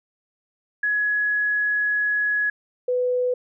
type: tone pair in turn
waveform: sine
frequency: 1682 / 498 Hz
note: G#6 / B4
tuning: +22 / +14 cents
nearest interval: octave + major sixth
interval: 2108 cents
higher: first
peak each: -19 dBFS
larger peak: neither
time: 0.83-2.5 / 2.88-3.34 s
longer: first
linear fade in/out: 5 ms
effects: none